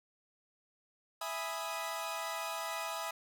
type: chord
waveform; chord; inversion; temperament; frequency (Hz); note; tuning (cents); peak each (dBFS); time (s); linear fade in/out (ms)
sawtooth; E major seventh; none; equal; 659.3 / 830.6 / 987.8 / 1244.5; E5 / G#5 / B5 / D#6; 0 / 0 / 0 / 0; -38 / -40 / -39 / -38; 1.21-3.11; 5
effects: none